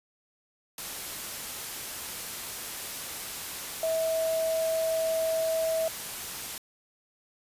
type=tone in noise; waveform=sine; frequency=648 Hz; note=E5; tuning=30 cents flat; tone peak=-25 dBFS; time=3.83-5.88 s; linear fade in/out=2 ms; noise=white; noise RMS=-37 dBFS; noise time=0.78-6.58 s; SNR=+9 dB; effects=resampled to 32000 Hz